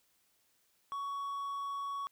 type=tone; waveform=triangle; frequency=1119 Hz; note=C#6; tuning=16 cents sharp; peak=-34 dBFS; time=0.92-2.07 s; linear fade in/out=0 ms; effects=white hiss -73 dBFS RMS until 2.11 s